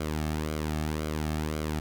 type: tone with flanger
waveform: sawtooth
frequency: 77 Hz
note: D#2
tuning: 17 cents flat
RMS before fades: -31 dBFS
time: 0-1.8 s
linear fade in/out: 5 ms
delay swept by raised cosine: 1.1 to 2.07 ms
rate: 1.9 Hz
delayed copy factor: -0.6
effects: 10-bit